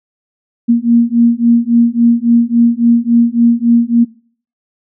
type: beating tone pair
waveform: sine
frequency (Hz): 233.1 / 236.7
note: A#3 / A#3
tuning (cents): 0 / +27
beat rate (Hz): 3.6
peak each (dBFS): -10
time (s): 0.68-4.05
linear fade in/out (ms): 20
effects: noise-tail reverb RT60 0.5 s tail -22 dB re dry